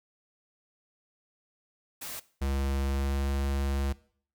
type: noise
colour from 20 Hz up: white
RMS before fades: -39 dBFS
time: 2.01-2.2 s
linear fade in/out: 10 ms
type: tone with pitch glide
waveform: square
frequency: 68.4 to 69 Hz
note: C#2 to C#2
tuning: -23 to -7 cents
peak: -28 dBFS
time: 2.41-3.93 s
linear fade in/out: 10 ms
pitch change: +16 cents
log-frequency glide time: 2.9-3.18 s
effects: noise-tail reverb RT60 0.5 s tail -19 dB re dry